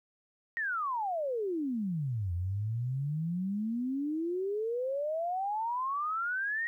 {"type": "exponential two-way sweep", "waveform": "sine", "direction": "down then up", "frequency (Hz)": [1895, 85.1, 1895], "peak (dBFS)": -30, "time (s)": [0.57, 6.67], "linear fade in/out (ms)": 0, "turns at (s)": 2.33, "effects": ["12-bit"]}